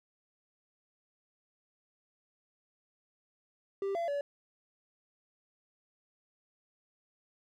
triangle tone with pitch steps, 393.6 / 679 / 571 Hz, G4 / F5 / D5, +7 / -49 / -49 cents, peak -29 dBFS, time 3.82-4.21 s, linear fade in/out 2 ms, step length 130 ms, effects none

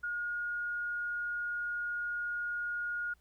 sine tone, 1433 Hz, F6, 44 cents sharp, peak -33 dBFS, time 0.03-3.14 s, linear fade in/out 10 ms, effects added 60 Hz sine -64 dBFS peak until 3.2 s + pink hiss -73 dBFS RMS until 3.2 s

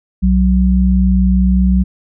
sine tone pair together, 62.07 / 187.2 Hz, B1 / F#3, +9 / +20 cents, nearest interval octave + perfect fifth, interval 1911 cents, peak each -11 dBFS, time 0.22-1.84 s, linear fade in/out 20 ms, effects none

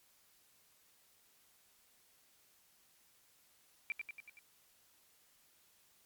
sine tone with echo, 2349 Hz, D7, in tune, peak -34 dBFS, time 3.9-3.92 s, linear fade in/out 0 ms, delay 94 ms, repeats 5, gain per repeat -4 dB, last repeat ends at 4.39 s, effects white hiss -69 dBFS RMS until 6.05 s + MP3 96 kbps

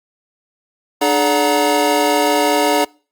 square tone cluster, 298.3 / 425.2 / 577 / 729 / 940 Hz, D4 / G#4 / D5 / F#5 / A#5, +27 / +41 / -31 / -26 / +14 cents, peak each -20 dBFS, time 1.01-2.85 s, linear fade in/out 10 ms, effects noise-tail reverb RT60 0.4 s tail -26 dB re dry + Opus 48 kbps

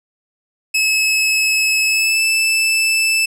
sawtooth tone with pitch glide, 2586 to 2636 Hz, E7 to E7, -34 to -1 cents, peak -10 dBFS, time 0.74-3.26 s, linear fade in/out 10 ms, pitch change +33 cents, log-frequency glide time 1.85-2.22 s, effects low-pass 12000 Hz 12 dB/octave

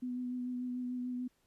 sine tone with vibrato, 248.9 Hz, B3, 14 cents sharp, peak -35 dBFS, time 0.02-1.28 s, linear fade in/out 10 ms, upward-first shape sine, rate 6.8 Hz, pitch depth 17 cents each way, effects pink hiss -75 dBFS RMS until 1.46 s + resampled to 32000 Hz

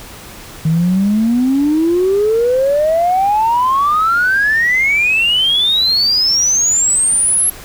sine exponential sweep, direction up, 155.56 to 11330 Hz, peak -9 dBFS, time 0.65-7.5 s, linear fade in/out 5 ms, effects tanh soft clip ceiling -6 dBFS + pink hiss -34 dBFS RMS until 7.64 s

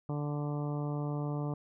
harmonic tone, 146.7 Hz, D3, 2 cents flat, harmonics 1 / 2 / 3 / 4 / 5 / 6 / 7 / 8, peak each -33 / -39 / -43 / -45 / -47 / -49 / -50 / -51 dBFS, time 0.09-1.54 s, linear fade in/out 2 ms, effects none

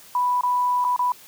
sine tone with dropouts, 987.8 Hz, B5, in tune, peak -18 dBFS, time 0.15-1.12 s, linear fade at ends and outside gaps 2 ms, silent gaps 0.41-0.434 / 0.843-0.848 / 0.963-0.992 s, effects white hiss -47 dBFS RMS until 1.27 s + high-pass 80 Hz 12 dB/octave

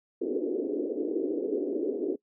white band-pass noise, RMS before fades -30 dBFS, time 0.21-2.16 s, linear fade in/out 10 ms, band 280 to 450 Hz, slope 48 dB/octave, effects noise-tail reverb RT60 0.1 s tail -22 dB re dry

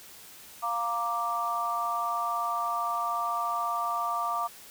sine chord, Bb major, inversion second, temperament equal, 698.5 / 932.3 / 1174.7 Hz, F5 / Bb5 / D6, 0 / 0 / 0 cents, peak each -33 / -34 / -29 dBFS, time 0.62-4.48 s, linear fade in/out 20 ms, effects white hiss -49 dBFS RMS until 4.7 s

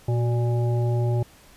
harmonic tone with a mistuned harmonic, 118.2 Hz, A#2, 24 cents sharp, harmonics 1 / 3 / 5 / 7, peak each -20 / -30 / -34 / -37 dBFS, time 0.08-1.23 s, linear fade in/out 5 ms, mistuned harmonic 3, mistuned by +65 cents, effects pink hiss -52 dBFS RMS until 1.56 s + resampled to 32000 Hz

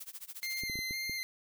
blue noise with tremolo, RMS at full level -43 dBFS, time 0-0.63 s, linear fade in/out 10 ms, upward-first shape sine, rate 14 Hz, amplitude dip 95%
25% pulse tone with vibrato, 2084 Hz, C7, 7 cents flat, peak -31 dBFS, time 0.43-1.23 s, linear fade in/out 0 ms, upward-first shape square, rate 2 Hz, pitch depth 16 cents each way
clicks, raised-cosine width 3 ms, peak -31 dBFS, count 6, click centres 0.636 / 0.698 / 0.756 / 0.79 / 0.909 / 1.096 s
effects none

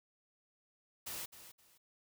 white noise with echo, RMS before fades -43 dBFS, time 1.06-1.26 s, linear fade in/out 10 ms, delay 260 ms, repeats 2, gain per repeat -12 dB, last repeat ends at 1.78 s, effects none

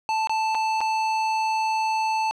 square tone with dropouts, 880 Hz, A5, in tune, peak -22 dBFS, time 0.09-2.31 s, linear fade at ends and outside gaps 0 ms, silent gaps 0.272-0.295 / 0.547-0.551 / 0.806-0.813 s, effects low-pass 5000 Hz 12 dB/octave

